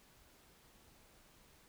silence, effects pink hiss -65 dBFS RMS until 1.68 s

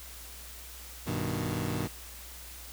20% pulse chord, G augmented, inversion none, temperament equal, 98 / 123.47 / 155.56 Hz, G2 / B2 / D#3, 0 / 0 / 0 cents, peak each -30 dBFS, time 1.06-1.88 s, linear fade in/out 20 ms, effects added 60 Hz sine -48 dBFS peak until 2.72 s + white hiss -47 dBFS RMS until 2.72 s

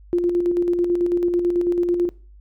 sine tone with tremolo, 349.7 Hz, F4, 2 cents sharp, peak -15 dBFS, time 0.13-2.09 s, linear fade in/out 0 ms, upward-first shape square, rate 9.1 Hz, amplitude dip 40%, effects noise-tail reverb RT60 0.4 s tail -22 dB re dry + added 50 Hz sine -43 dBFS peak until 2.4 s

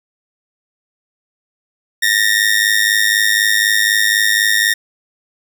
sawtooth ring-modulated tone, 1840 Hz, A#6, 23 cents flat, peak -5 dBFS, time 2.02-4.74 s, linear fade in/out 10 ms, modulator 52 Hz, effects none

